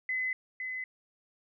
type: tone with echo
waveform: sine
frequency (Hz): 2027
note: B6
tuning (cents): +45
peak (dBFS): -29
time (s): 0.09-0.33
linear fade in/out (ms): 2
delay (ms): 510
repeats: 1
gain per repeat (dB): -5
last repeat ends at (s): 0.84
effects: none